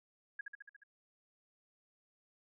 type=tone with echo; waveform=sine; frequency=1645 Hz; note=G#6; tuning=17 cents flat; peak=-38 dBFS; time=0.39-0.41 s; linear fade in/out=5 ms; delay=71 ms; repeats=6; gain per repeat=-3 dB; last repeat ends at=0.836 s; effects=none